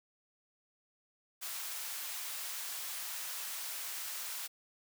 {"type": "high-pass noise", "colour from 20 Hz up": "white", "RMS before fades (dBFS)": -41, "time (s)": [1.41, 4.48], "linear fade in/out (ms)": 20, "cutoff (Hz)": 840, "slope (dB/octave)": 12, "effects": []}